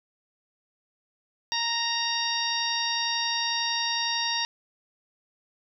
harmonic tone, 931 Hz, A#5, 2 cents flat, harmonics 1 / 2 / 3 / 4 / 5 / 6, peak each -32 / -33 / -34 / -31 / -33 / -31 dBFS, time 1.52-4.45 s, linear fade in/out 0 ms, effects none

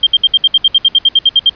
sine tone bursts, 3181 Hz, G7, 25 cents sharp, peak -4 dBFS, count 15, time 0.03-1.496 s, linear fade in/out 5 ms, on 38 ms, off 64 ms, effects pink hiss -41 dBFS RMS until 1.55 s + resampled to 11025 Hz

